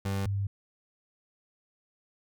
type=tone pair in turn; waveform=30% pulse / sine; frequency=98 / 99.31 Hz; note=G2 / G2; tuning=0 / +23 cents; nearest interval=unison; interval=23 cents; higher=second; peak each=-26 / -27 dBFS; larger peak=first; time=0.05-0.26 / 0.26-0.47 s; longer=neither; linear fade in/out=5 ms; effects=none